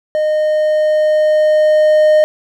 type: tone with level ramp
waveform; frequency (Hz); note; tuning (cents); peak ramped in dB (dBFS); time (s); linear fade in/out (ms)
triangle; 614; D#5; -23; -10 to -4; 0.15-2.24; 0
effects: none